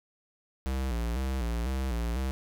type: tone with vibrato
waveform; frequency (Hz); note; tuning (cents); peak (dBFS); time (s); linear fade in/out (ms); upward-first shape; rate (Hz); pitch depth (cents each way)
square; 61.74; B1; 0; -29; 0.66-2.31; 0; square; 2; 110
effects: 11-bit